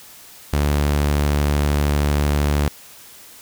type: tone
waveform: sawtooth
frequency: 72.9 Hz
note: D2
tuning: 12 cents flat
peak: -12 dBFS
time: 0.53-2.68 s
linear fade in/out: 0 ms
effects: white hiss -43 dBFS RMS until 3.41 s